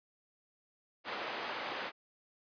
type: band-pass noise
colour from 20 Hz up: pink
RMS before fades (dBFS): -40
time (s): 1.04-1.92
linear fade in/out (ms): 50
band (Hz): 500 to 3200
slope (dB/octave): 12
effects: resampled to 11025 Hz